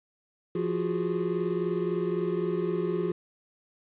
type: tone cluster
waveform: triangle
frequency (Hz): 173.2 / 349 / 368.6 / 412.5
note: F3 / F4 / F#4 / G#4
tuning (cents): -14 / -1 / -7 / -12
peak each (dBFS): -30 / -30 / -29 / -30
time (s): 0.55-3.12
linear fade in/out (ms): 5
effects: resampled to 8000 Hz + 9-bit